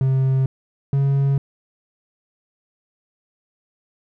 triangle tone pair in turn, 132.7 / 138.32 Hz, C3 / C#3, +25 / -3 cents, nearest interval minor second, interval 72 cents, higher second, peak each -13 dBFS, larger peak neither, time 0.01-0.46 / 0.93-1.38 s, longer neither, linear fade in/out 2 ms, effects none

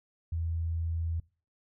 sine tone, 82.7 Hz, E2, 6 cents sharp, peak -29 dBFS, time 0.32-1.2 s, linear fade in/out 5 ms, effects noise-tail reverb RT60 0.4 s tail -24 dB re dry

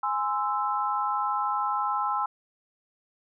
sine chord, Ab augmented, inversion none, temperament equal with one note detuned, 830.6 / 1036.9 / 1318.5 Hz, Ab5 / C6 / E6, 0 / -16 / 0 cents, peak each -29 dBFS, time 0.03-2.26 s, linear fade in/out 5 ms, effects none

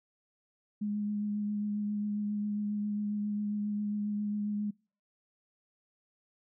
sine tone with vibrato, 207.7 Hz, G#3, in tune, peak -30 dBFS, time 0.81-4.71 s, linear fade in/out 10 ms, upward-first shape triangle, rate 7.4 Hz, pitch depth 18 cents each way, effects noise-tail reverb RT60 0.4 s tail -26 dB re dry

